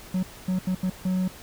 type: tone bursts at uneven times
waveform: triangle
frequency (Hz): 185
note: F#3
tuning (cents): 0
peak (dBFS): -20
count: 5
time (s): 0.14-0.23 / 0.48-0.59 / 0.67-0.75 / 0.83-0.9 / 1.05-1.28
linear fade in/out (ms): 5
effects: pink hiss -45 dBFS RMS until 1.42 s